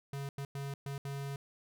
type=tone bursts at uneven times; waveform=square; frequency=139.3 Hz; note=C#3; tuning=9 cents sharp; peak=-38 dBFS; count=5; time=0.13-0.29 / 0.38-0.45 / 0.55-0.74 / 0.86-0.98 / 1.05-1.36 s; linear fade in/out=2 ms; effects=none